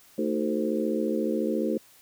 harmonic tone with a mistuned harmonic, 74.3 Hz, D2, 21 cents sharp, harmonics 3 / 4 / 5 / 6 / 7, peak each -29 / -30 / -31 / -32 / -32 dBFS, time 0.18-1.78 s, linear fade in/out 5 ms, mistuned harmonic 4, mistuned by +75 cents, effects white hiss -56 dBFS RMS until 2.01 s

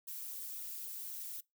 violet noise with flanger, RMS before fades -44 dBFS, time 0.07-1.41 s, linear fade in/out 10 ms, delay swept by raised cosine 0.39 to 3.29 ms, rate 3.8 Hz, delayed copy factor -0.6, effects noise-tail reverb RT60 0.2 s tail -24 dB re dry

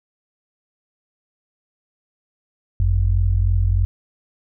sine tone pair together, 48.62 / 91.9 Hz, G1 / F#2, -13 / -11 cents, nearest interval major seventh, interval 1102 cents, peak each -17 dBFS, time 2.8-3.85 s, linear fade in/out 0 ms, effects none

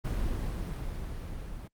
brown noise with level ramp, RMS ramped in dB -30 to -40 dBFS, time 0.04-1.68 s, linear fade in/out 10 ms, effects Opus 24 kbps

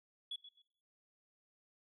sine tone with echo, 3383 Hz, G#7, 31 cents sharp, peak -38 dBFS, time 0.31-0.36 s, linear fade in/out 5 ms, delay 130 ms, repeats 2, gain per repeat -13 dB, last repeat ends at 0.62 s, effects noise-tail reverb RT60 0.8 s tail -23 dB re dry + tanh soft clip ceiling -36 dBFS

